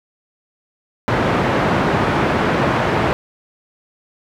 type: band-pass noise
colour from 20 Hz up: pink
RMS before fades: -17 dBFS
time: 1.08-3.13 s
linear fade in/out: 0 ms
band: 120 to 1700 Hz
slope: 12 dB/octave
effects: none